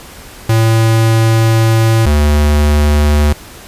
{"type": "tone pair in turn", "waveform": "square", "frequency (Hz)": [112.6, 74.04], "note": ["A2", "D2"], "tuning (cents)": [40, 15], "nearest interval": "perfect fifth", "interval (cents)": 725, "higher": "first", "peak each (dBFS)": -8, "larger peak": "neither", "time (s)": [[0.49, 2.06], [2.06, 3.33]], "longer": "first", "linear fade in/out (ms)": 5, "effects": ["pink hiss -34 dBFS RMS until 3.67 s", "resampled to 32000 Hz"]}